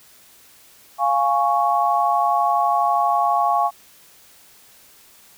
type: chord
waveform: sine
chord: Db major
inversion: first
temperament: equal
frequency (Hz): 698.5 / 830.6 / 1108.7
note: F5 / Ab5 / Db6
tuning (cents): 0 / 0 / 0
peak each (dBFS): -20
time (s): 0.98-3.71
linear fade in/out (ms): 50
effects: white hiss -50 dBFS RMS until 5.37 s